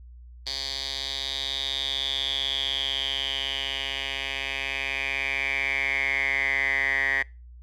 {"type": "tone with band-pass filter sweep", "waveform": "10% pulse", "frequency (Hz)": 135.9, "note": "C#3", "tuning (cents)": -34, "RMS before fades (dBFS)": -28, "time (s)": [0.46, 7.23], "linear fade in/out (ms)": 10, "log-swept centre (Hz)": [4300, 1900], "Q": 8.8, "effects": ["noise-tail reverb RT60 0.3 s tail -26 dB re dry", "added 60 Hz sine -43 dBFS peak until 7.62 s"]}